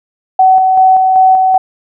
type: tone with tremolo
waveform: sine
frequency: 754 Hz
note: F#5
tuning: 32 cents sharp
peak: -3 dBFS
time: 0.39-1.58 s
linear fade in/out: 5 ms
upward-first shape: square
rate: 2.6 Hz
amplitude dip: 30%
effects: none